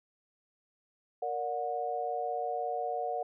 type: chord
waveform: sine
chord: Bb augmented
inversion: none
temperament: just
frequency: 466.2 / 582.7 / 728.4 Hz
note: Bb4 / D5 / F#5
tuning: 0 / -14 / -27 cents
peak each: -37 / -38 / -33 dBFS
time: 1.22-3.23 s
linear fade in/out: 5 ms
effects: none